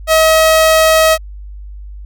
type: tone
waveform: sawtooth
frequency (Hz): 638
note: D#5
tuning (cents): +43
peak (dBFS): -3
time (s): 0.07-1.18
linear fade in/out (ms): 50
effects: added 50 Hz sine -27 dBFS peak until 2.05 s